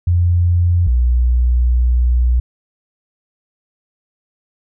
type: tone pair in turn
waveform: sine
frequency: 87.31 / 60.98 Hz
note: F2 / B1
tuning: 0 / -21 cents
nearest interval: tritone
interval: 621 cents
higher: first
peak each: -10 / -10 dBFS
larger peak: neither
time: 0.07-0.87 / 0.87-2.4 s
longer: second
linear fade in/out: 5 ms
effects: none